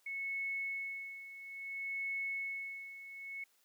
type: tone with tremolo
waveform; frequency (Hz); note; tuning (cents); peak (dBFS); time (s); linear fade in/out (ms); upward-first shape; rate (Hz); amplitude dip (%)
sine; 2200; C#7; -14; -35; 0.06-3.44; 5; sine; 0.59; 75
effects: white hiss -72 dBFS RMS until 3.64 s + high-pass 300 Hz 12 dB/octave